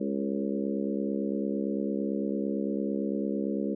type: harmonic tone with a mistuned harmonic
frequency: 68.9 Hz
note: C#2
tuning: 10 cents flat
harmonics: 3 / 4 / 5 / 6 / 7 / 8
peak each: -31 / -33 / -35 / -37 / -38 / -39 dBFS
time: 0-3.75 s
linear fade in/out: 10 ms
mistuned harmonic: 7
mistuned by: -22 cents
effects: none